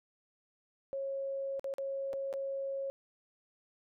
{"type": "tone with dropouts", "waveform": "sine", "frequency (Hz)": 546, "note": "C#5", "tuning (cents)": -26, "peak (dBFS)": -34, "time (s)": [0.93, 2.9], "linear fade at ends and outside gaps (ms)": 0, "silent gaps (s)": [[1.595, 1.643], [1.739, 1.783], [2.131, 2.137], [2.328, 2.338]], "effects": []}